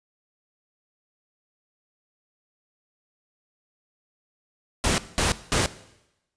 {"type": "noise bursts", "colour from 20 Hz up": "pink", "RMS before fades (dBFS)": -22, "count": 3, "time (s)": [4.84, 5.66], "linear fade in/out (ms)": 0, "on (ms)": 140, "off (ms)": 200, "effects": ["noise-tail reverb RT60 0.9 s tail -17 dB re dry", "resampled to 22050 Hz"]}